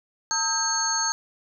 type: tone cluster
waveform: sine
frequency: 905 / 1281 / 1598 / 4387 / 6430 Hz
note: A5 / E6 / G6 / C#8 / G8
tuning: +48 / -50 / +33 / -19 / +43 cents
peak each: -30 / -32 / -32 / -28 / -25 dBFS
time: 0.31-1.12 s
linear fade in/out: 0 ms
effects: none